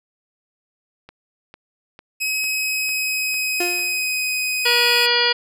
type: click train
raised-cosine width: 0.3 ms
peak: -24 dBFS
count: 7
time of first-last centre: 1.09-3.793 s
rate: 2.22 Hz
type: tone with pitch glide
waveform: sawtooth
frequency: 2548 to 2509 Hz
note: D#7 to D#7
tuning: +41 to +14 cents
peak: -17 dBFS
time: 2.2-5.07 s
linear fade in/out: 20 ms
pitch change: -27 cents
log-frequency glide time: 2.42-4.36 s
type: tone with exponential decay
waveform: 30% pulse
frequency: 352.1 Hz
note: F4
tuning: 14 cents sharp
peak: -17 dBFS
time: 3.6-4.11 s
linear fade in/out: 5 ms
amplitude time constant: 110 ms
type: harmonic tone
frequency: 480 Hz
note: B4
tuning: 49 cents flat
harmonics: 1 / 2 / 3 / 4 / 5 / 6 / 7 / 9 / 10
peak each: -24 / -26 / -25 / -24 / -24 / -24 / -23 / -24 / -22 dBFS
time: 4.65-5.33 s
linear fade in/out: 10 ms
effects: none